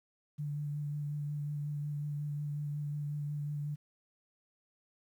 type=tone with vibrato; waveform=sine; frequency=146.83 Hz; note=D3; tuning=in tune; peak=-34 dBFS; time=0.38-3.76 s; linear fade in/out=20 ms; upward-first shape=sine; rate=5.5 Hz; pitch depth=18 cents each way; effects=11-bit